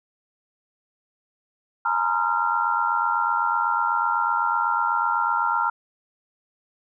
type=tone cluster; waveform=sine; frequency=845 / 933 / 1021 / 1258 / 1375 Hz; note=G#5 / A#5 / C6 / D#6 / F6; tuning=+30 / +1 / -43 / +19 / -27 cents; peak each=-29 / -24 / -31 / -32 / -23 dBFS; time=1.85-5.7 s; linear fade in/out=5 ms; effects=none